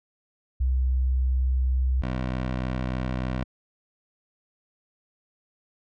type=tone pair in turn; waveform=sine / 15% pulse; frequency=64.1 / 63.36 Hz; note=C2 / B1; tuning=-35 / +45 cents; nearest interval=unison; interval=20 cents; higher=first; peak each=-20 dBFS; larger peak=neither; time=0.6-2.02 / 2.02-3.44 s; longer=neither; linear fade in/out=10 ms; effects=low-pass 3000 Hz 12 dB/octave